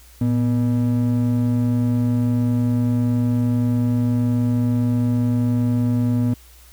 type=ring-modulated tone; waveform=triangle; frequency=180.5 Hz; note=F#3; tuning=43 cents flat; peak=-11 dBFS; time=0.21-6.34 s; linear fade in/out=5 ms; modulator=65.3 Hz; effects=added 60 Hz sine -46 dBFS peak until 6.72 s + white hiss -50 dBFS RMS until 6.72 s